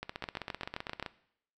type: two click trains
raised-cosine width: 0.3 ms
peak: -21 / -19 dBFS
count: 17 / 7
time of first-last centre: 0.03-1.062 / 0.24-1.026 s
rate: 15.5 / 7.63 Hz
effects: noise-tail reverb RT60 0.7 s tail -18 dB re dry